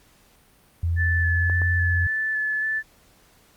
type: tone with pitch glide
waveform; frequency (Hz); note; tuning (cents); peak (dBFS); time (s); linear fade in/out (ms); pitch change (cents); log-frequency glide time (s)
sine; 84.5 to 87.48; E2 to F2; +43 to +3; -20; 0.83-2.07; 5; +60; 1.26-1.48
type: tone with vibrato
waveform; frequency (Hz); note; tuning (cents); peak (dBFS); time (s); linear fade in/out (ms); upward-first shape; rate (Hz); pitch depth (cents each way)
sine; 1740; A6; -20; -22; 0.96-2.83; 50; square; 1.8; 12
type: clicks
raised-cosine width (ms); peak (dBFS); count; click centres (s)
1; -22; 2; 1.498 / 1.618
effects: pink hiss -57 dBFS RMS until 3.56 s + Opus 48 kbps